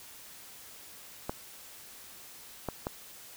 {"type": "clicks", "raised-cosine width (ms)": 1, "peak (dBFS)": -18, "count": 3, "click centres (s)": [1.295, 2.687, 2.869], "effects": ["white hiss -50 dBFS RMS until 3.36 s"]}